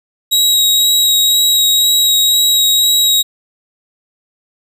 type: tone with vibrato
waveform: sawtooth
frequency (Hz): 3824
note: A#7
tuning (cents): +43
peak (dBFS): -6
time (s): 0.31-3.23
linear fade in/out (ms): 20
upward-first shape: sine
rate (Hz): 2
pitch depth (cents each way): 11
effects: none